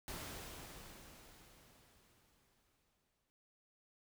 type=noise with exponential decay; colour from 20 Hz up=pink; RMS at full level=-45 dBFS; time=0.08-3.3 s; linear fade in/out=0 ms; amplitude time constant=700 ms; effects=none